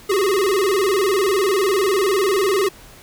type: tone with vibrato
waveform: square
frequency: 391.2 Hz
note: G4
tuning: 4 cents flat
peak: -16 dBFS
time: 0.09-2.69 s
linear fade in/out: 10 ms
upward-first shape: square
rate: 20 Hz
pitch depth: 100 cents each way
effects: pink hiss -44 dBFS RMS until 3.02 s